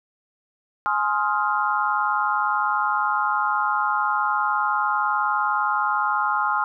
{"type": "chord", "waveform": "sine", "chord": "F minor seventh", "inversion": "first", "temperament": "just", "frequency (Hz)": [838.1, 1047.7, 1257.2, 1396.9], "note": ["Ab5", "C6", "Eb6", "F6"], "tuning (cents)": [16, 2, 18, 0], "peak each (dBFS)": -25, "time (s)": [0.86, 6.64], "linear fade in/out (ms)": 0, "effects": []}